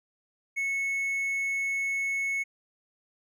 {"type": "tone", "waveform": "triangle", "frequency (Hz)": 2200, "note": "C#7", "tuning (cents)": -14, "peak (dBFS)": -25, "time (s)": [0.56, 2.44], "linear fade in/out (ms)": 20, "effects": []}